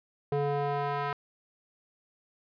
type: tone with band-pass filter sweep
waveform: square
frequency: 143.1 Hz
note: D3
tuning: 45 cents flat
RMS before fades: -30 dBFS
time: 0.32-1.13 s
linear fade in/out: 2 ms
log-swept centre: 470 to 1200 Hz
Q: 1.4
effects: resampled to 11025 Hz